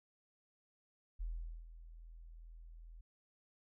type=tone with ADSR envelope; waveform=sine; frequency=41.2 Hz; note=E1; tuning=in tune; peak=-37 dBFS; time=1.19-3.01 s; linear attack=21 ms; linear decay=440 ms; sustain=-14 dB; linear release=6 ms; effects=none